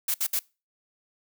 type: noise bursts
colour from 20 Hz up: blue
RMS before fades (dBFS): -26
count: 3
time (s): 0.08-0.392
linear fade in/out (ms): 5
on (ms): 62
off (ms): 63
effects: noise-tail reverb RT60 0.3 s tail -24 dB re dry